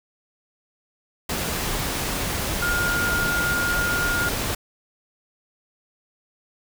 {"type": "tone in noise", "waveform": "sine", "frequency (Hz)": 1418, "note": "F6", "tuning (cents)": 26, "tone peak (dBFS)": -22, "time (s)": [2.62, 4.29], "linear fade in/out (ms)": 5, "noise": "pink", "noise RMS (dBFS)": -26, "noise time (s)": [1.29, 4.55], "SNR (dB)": 1, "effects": []}